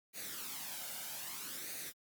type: noise with flanger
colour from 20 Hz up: white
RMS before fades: -44 dBFS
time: 0.13-1.93 s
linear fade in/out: 50 ms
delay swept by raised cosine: 0.46 to 1.38 ms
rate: 0.62 Hz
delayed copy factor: +0.6
effects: high-pass 150 Hz 12 dB/octave + Opus 48 kbps